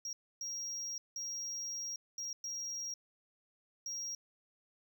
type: tone bursts at uneven times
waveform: triangle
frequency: 5630 Hz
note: F8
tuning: 13 cents sharp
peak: -37 dBFS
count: 6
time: 0.05-0.13 / 0.41-0.98 / 1.16-1.96 / 2.18-2.33 / 2.44-2.94 / 3.86-4.15 s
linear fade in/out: 2 ms
effects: none